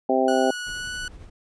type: harmonic tone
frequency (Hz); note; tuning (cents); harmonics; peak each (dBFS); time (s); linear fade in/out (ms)
130.81; C3; 0; 2 / 3 / 4 / 5 / 6; -24 / -24 / -24 / -24 / -24; 0.09-0.51; 5
type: tone with pitch glide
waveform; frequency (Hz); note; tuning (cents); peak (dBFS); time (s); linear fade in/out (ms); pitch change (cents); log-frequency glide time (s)
sawtooth; 1465 to 1479.5; F#6 to F#6; -18 to -1; -26; 0.28-1.08; 2; +17; 0.71-0.9
type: noise with tremolo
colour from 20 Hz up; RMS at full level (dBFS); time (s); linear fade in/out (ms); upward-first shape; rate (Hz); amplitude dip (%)
brown; -40; 0.66-1.3; 10; sine; 11; 40
effects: resampled to 22050 Hz